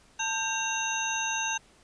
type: tone cluster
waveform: sine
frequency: 891 / 1575 / 2755 / 3752 / 6250 Hz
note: A5 / G6 / F7 / A#7 / G8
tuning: +22 / +8 / -24 / +11 / -6 cents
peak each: -33 / -34 / -33 / -38 / -33 dBFS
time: 0.19-1.58 s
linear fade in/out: 10 ms
effects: pink hiss -59 dBFS RMS until 1.83 s + resampled to 22050 Hz